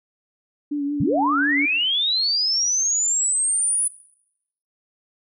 sine tone with vibrato, 287.4 Hz, D4, 37 cents flat, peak -21 dBFS, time 0.71-1.66 s, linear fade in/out 10 ms, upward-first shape sine, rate 5.5 Hz, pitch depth 35 cents each way
sine linear sweep, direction up, 95 to 9956 Hz, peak -18 dBFS, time 1-3.88 s, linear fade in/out 5 ms
effects noise-tail reverb RT60 0.8 s tail -20 dB re dry

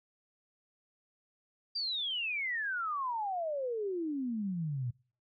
sine exponential sweep, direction down, 4796 to 116.54 Hz, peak -32 dBFS, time 1.75-4.91 s, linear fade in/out 10 ms, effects noise-tail reverb RT60 0.4 s tail -23 dB re dry

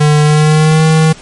square tone with pitch glide, 150 to 158.37 Hz, D3 to D#3, +37 to +31 cents, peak -6 dBFS, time 0-1.13 s, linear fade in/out 10 ms, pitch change +94 cents, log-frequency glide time 0.23-0.84 s, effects pink hiss -35 dBFS RMS until 1.21 s + MP3 48 kbps

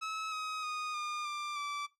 sawtooth tone with pitch steps, 1293 / 1265.7 / 1238.9 / 1212.7 / 1187.1 / 1162 Hz, E6 / D#6 / D#6 / D#6 / D6 / D6, -34 / +29 / -8 / -45 / +18 / -19 cents, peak -32 dBFS, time 0.01-1.87 s, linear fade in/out 20 ms, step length 310 ms, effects noise-tail reverb RT60 0.2 s tail -18 dB re dry + low-pass 6000 Hz 12 dB/octave

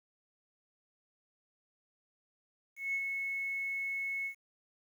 sine tone with ADSR envelope, 2195 Hz, C#7, 18 cents flat, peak -29 dBFS, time 2.76-4.35 s, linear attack 180 ms, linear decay 61 ms, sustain -4 dB, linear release 93 ms, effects tanh soft clip ceiling -26 dBFS + 10-bit

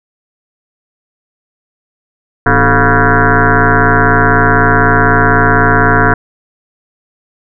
sine tone with frequency modulation, 708 Hz, F5, 23 cents sharp, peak -5 dBFS, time 2.46-6.14 s, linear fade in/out 5 ms, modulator 136 Hz, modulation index 7.1, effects none

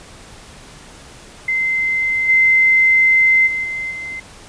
sine tone with level steps, 2072 Hz, C7, 17 cents flat, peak -15 / -9 / -18 / -21 / -25 dBFS, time 1.48-4.2 s, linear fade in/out 5 ms, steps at 2.28 / 3.46 / 3.63 / 3.9 s, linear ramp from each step 20 ms, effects pink hiss -40 dBFS RMS until 4.48 s + resampled to 22050 Hz

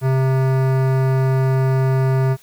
sine tone with hard clipping, 132.1 Hz, C3, 17 cents sharp, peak -16 dBFS, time 0.01-2.37 s, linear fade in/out 50 ms, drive 18 dB, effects white hiss -50 dBFS RMS until 2.42 s

